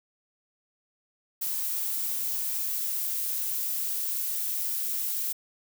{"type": "noise with high-pass filter sweep", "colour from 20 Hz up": "violet", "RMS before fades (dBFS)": -30, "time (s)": [1.41, 5.33], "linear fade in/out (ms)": 10, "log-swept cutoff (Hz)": [890, 310], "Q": 2.7, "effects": []}